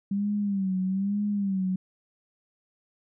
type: tone with vibrato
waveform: sine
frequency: 196.2 Hz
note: G3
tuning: 2 cents sharp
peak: -24 dBFS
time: 0.11-1.76 s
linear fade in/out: 5 ms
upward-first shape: sine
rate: 1.1 Hz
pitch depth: 92 cents each way
effects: none